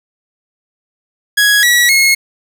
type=tone with pitch steps; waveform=sawtooth; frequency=1665 / 1932 / 2166 Hz; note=G#6 / B6 / C#7; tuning=+4 / -39 / -41 cents; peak=-4 dBFS; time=1.37-2.15 s; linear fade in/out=10 ms; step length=260 ms; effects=7-bit